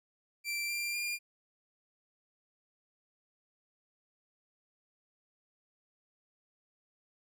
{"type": "tone with pitch steps", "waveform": "sawtooth", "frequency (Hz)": [2349, 2376, 2404], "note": ["D7", "D7", "D7"], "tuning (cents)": [0, 20, 40], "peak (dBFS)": -30, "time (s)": [0.44, 1.19], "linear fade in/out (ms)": 50, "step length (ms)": 250, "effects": []}